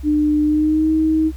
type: tone with pitch glide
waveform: sine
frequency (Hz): 300 to 315.1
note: D4 to D#4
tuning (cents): +37 to +22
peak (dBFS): -13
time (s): 0.03-1.32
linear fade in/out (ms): 50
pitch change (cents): +85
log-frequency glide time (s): 0.43-0.9
effects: added 65 Hz sine -28 dBFS peak until 1.36 s + pink hiss -49 dBFS RMS until 1.36 s